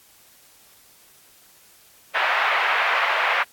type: band-pass noise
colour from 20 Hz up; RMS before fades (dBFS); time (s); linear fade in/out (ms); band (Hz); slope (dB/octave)
white; -21; 2.14-3.44; 20; 670 to 2300; 24
effects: white hiss -53 dBFS RMS until 3.52 s + AAC 64 kbps